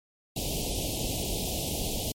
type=band-stop noise; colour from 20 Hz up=pink; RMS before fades=-31 dBFS; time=0.36-2.12 s; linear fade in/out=5 ms; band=780 to 2700 Hz; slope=48 dB/octave; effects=MP3 64 kbps